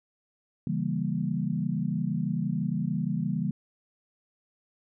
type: chord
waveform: sine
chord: C# diminished seventh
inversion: none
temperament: equal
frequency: 138.59 / 164.81 / 196 / 233.1 Hz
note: C#3 / E3 / G3 / Bb3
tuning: 0 / 0 / 0 / 0 cents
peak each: -33 / -30 / -31 / -33 dBFS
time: 0.67-3.51 s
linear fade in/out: 2 ms
effects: none